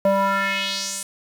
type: tone with band-pass filter sweep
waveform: square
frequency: 196 Hz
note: G3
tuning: in tune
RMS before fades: -22 dBFS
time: 0.05-1.03 s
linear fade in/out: 2 ms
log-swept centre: 590 to 9500 Hz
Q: 2.6
effects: 7-bit